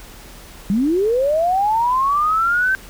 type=linear sweep; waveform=sine; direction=up; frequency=185 to 1562 Hz; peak=-14 dBFS; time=0.7-2.75 s; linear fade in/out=0 ms; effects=added 40 Hz sine -41 dBFS peak until 2.89 s + pink hiss -41 dBFS RMS until 2.89 s